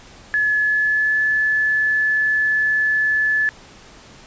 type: tone with pitch glide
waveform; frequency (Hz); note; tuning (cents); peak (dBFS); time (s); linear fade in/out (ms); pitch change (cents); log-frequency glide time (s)
sine; 1709 to 1728.9; G#6 to A6; +49 to -31; -15; 0.34-3.49; 0; +20; 0.61-1.19
effects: pink hiss -44 dBFS RMS until 4.26 s + resampled to 16000 Hz